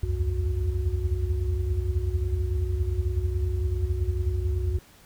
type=tone cluster; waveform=sine; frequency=64.3 / 76.1 / 80.8 / 91.6 / 365 Hz; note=C2 / D#2 / E2 / F#2 / F#4; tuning=-30 / -38 / -34 / -17 / -24 cents; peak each=-27 / -35 / -30 / -28 / -36 dBFS; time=0.03-4.79 s; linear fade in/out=5 ms; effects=pink hiss -54 dBFS RMS until 5.05 s